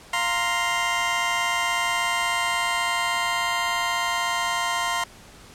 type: chord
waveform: 20% pulse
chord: F suspended fourth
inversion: none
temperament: just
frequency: 698.5 / 931.3 / 1047.7 Hz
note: F5 / Bb5 / C6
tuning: 0 / -2 / +2 cents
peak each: -24 / -23 / -20 dBFS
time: 0.13-5.04 s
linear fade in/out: 5 ms
effects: pink hiss -47 dBFS RMS until 5.54 s + low-pass 10000 Hz 12 dB/octave